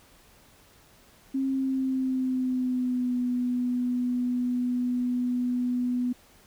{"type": "tone with pitch glide", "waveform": "sine", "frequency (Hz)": [268, 247.2], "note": ["C4", "B3"], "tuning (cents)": [42, 2], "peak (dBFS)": -24, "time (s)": [1.34, 6.13], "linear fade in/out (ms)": 10, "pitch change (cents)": -140, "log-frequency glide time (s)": [1.47, 3.17], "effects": ["pink hiss -57 dBFS RMS until 6.46 s"]}